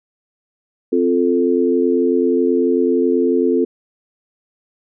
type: chord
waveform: sine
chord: F major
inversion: second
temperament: equal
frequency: 261.6 / 349.2 / 440 Hz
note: C4 / F4 / A4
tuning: 0 / 0 / 0 cents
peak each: -17 dBFS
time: 0.92-3.65 s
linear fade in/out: 10 ms
effects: none